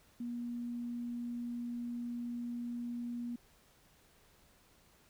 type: tone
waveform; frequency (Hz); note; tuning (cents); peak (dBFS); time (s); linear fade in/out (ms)
sine; 239.3; A#3; +46; -37; 0.2-3.36; 5
effects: pink hiss -66 dBFS RMS until 5.09 s